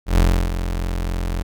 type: tone with ADSR envelope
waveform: 35% pulse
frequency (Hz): 43.65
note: F1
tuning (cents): 0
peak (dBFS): -9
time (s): 0.06-1.43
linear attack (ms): 120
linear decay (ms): 320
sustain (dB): -10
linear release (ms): 17
effects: none